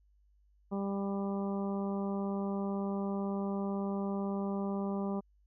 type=harmonic tone; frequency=198 Hz; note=G3; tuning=18 cents sharp; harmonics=1 / 2 / 3 / 4 / 5 / 6; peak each=-33 / -39 / -43 / -45 / -47 / -49 dBFS; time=0.71-5.21 s; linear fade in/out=20 ms; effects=added 50 Hz sine -64 dBFS peak until 5.46 s